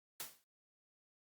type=noise with exponential decay; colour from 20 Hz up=white; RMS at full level=-41 dBFS; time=0.2-0.44 s; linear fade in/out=0 ms; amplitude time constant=51 ms; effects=high-pass 100 Hz 12 dB/octave + Opus 48 kbps